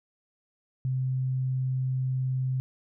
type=tone; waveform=sine; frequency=129.9 Hz; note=C3; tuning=12 cents flat; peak=-25 dBFS; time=0.85-2.6 s; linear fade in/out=0 ms; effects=none